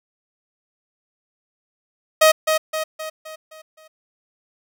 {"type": "tone with echo", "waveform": "sawtooth", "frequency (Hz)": 629, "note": "D#5", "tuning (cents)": 19, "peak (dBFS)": -6, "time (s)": [2.21, 2.32], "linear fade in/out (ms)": 10, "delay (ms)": 260, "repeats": 6, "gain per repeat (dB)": -6, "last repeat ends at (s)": 3.88, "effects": []}